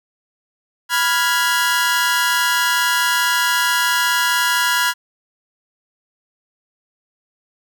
sawtooth chord, F diminished, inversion second, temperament equal with one note detuned, 987.8 / 1407.4 / 1661.2 Hz, Cb6 / F6 / Ab6, 0 / +13 / 0 cents, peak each -16 dBFS, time 0.89-4.94 s, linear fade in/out 50 ms, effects none

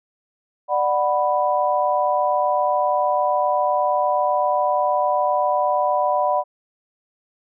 sine chord, B minor, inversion first, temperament just, 592.7 / 740.8 / 987.8 Hz, D5 / F#5 / B5, +16 / +2 / 0 cents, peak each -21 dBFS, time 0.68-6.44 s, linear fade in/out 50 ms, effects none

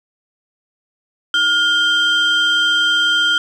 sine tone pair together, 1420 / 3158 Hz, F6 / G7, +28 / +12 cents, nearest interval octave + major second, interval 1384 cents, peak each -13 dBFS, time 1.34-3.38 s, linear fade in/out 2 ms, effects tanh soft clip ceiling -9 dBFS + 8-bit

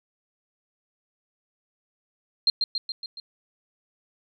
sine tone with echo, 4186 Hz, C8, in tune, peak -16 dBFS, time 2.47-2.5 s, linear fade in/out 2 ms, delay 140 ms, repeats 5, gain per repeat -4 dB, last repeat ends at 3.2 s, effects none

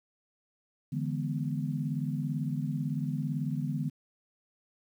sine chord, E dominant seventh, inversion third, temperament equal, 146.83 / 164.81 / 207.7 / 246.9 Hz, D3 / E3 / G#3 / B3, 0 / 0 / 0 / 0 cents, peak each -32 / -36 / -38 / -36 dBFS, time 0.92-3.9 s, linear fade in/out 10 ms, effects 10-bit

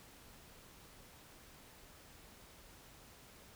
silence, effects pink hiss -59 dBFS RMS until 3.55 s

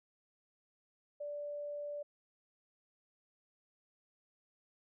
sine tone, 584 Hz, D5, 10 cents flat, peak -39 dBFS, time 1.2-2.03 s, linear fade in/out 10 ms, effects none

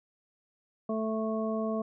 harmonic tone, 220 Hz, A3, in tune, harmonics 1 / 2 / 3 / 5, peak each -31 / -35 / -34 / -40 dBFS, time 0.89-1.82 s, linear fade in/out 5 ms, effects none

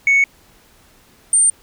sine tone pair in turn, 2217 / 8868 Hz, C#7 / C#9, 0 / 0 cents, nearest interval 2 octaves, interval 2400 cents, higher second, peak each -8 dBFS, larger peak neither, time 0.07-0.24 / 1.33-1.5 s, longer neither, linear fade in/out 2 ms, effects tanh soft clip ceiling -8 dBFS + pink hiss -51 dBFS RMS until 1.62 s

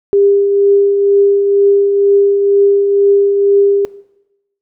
sine tone with tremolo, 400.5 Hz, G4, 37 cents sharp, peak -5 dBFS, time 0.13-3.85 s, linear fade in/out 0 ms, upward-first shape triangle, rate 2.1 Hz, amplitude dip 45%, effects noise-tail reverb RT60 0.9 s tail -20 dB re dry

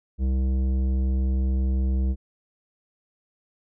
sine tone with tanh clipping, 65.2 Hz, C2, 5 cents flat, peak -22 dBFS, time 0.18-2.16 s, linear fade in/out 50 ms, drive 12 dB, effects none

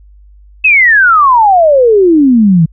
sine exponential sweep, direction down, 2637 to 155.1 Hz, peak -3 dBFS, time 0.64-2.66 s, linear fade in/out 10 ms, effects added 50 Hz sine -36 dBFS peak until 2.72 s

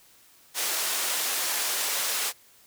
white band-pass noise, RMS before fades -28 dBFS, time 0.54-2.33 s, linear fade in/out 50 ms, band 460 to 13000 Hz, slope 12 dB/octave, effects white hiss -57 dBFS RMS until 2.66 s

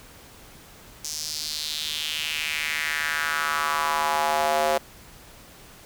square tone with high-pass filter sweep, 76.5 Hz, D#2, 29 cents flat, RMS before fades -26 dBFS, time 1.04-4.78 s, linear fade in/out 5 ms, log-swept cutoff 5900 to 590 Hz, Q 3.2, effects pink hiss -48 dBFS RMS until 5.85 s

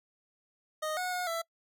25% pulse tone with pitch steps, 620 / 729 / 722 / 665 Hz, D#5 / F#5 / F#5 / E5, -6 / -26 / -43 / +15 cents, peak -28 dBFS, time 0.82-1.42 s, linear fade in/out 10 ms, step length 150 ms, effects noise-tail reverb RT60 0.1 s tail -24 dB re dry

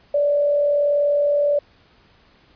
sine tone with frequency modulation, 580 Hz, D5, 22 cents flat, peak -15 dBFS, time 0.14-1.59 s, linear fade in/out 5 ms, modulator 41.2 Hz, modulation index 0.29, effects pink hiss -55 dBFS RMS until 2.55 s + resampled to 11025 Hz

